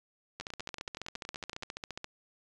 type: two click trains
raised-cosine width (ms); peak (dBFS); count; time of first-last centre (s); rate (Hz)
0.2; -21 / -24; 25 / 14; 0.4-2.044 / 0.41-1.625; 14.6 / 10.7
effects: resampled to 24000 Hz